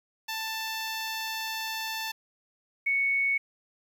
10% pulse / sine tone pair in turn, 885 / 2218 Hz, A5 / C#7, +10 / 0 cents, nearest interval octave + major third, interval 1590 cents, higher second, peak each -23 dBFS, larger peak neither, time 0.28-2.12 / 2.86-3.38 s, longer first, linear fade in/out 10 ms, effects 10-bit

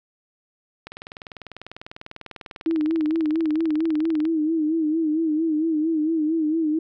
click train, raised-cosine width 0.3 ms, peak -21 dBFS, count 69, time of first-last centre 0.87-4.253 s, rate 20.1 Hz
sine tone with vibrato, 315.8 Hz, D#4, 26 cents sharp, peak -19 dBFS, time 2.66-6.79 s, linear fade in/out 5 ms, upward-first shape sine, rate 4.4 Hz, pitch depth 80 cents each way
effects none

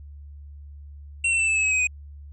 square tone with pitch steps, 2727 / 2693 / 2659 / 2625 / 2592 / 2559 / 2527 / 2495 Hz, F7 / E7 / E7 / E7 / E7 / D#7 / D#7 / D#7, -42 / +36 / +14 / -8 / -30 / +48 / +26 / +4 cents, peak -20 dBFS, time 1.24-1.872 s, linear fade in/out 5 ms, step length 79 ms, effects added 72 Hz sine -39 dBFS peak until 2.32 s + resampled to 24000 Hz

